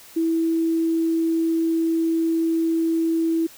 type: tone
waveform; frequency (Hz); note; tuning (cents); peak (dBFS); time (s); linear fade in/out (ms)
sine; 327.9; E4; -9; -18; 0.16-3.47; 10
effects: white hiss -46 dBFS RMS until 3.57 s